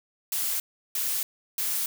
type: noise bursts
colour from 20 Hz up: blue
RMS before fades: -28 dBFS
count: 3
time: 0.32-1.86 s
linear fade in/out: 2 ms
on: 280 ms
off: 350 ms
effects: none